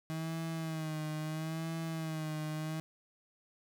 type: tone with vibrato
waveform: 35% pulse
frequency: 158.8 Hz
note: D#3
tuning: 36 cents sharp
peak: -34 dBFS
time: 0.1-2.8 s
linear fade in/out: 0 ms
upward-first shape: sine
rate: 0.75 Hz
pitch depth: 52 cents each way
effects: none